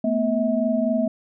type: tone cluster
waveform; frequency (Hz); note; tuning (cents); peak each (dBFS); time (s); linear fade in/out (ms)
sine; 223.1 / 247.1 / 643; A3 / B3 / E5; +24 / +1 / -43; -23; 0.04-1.08; 5
effects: none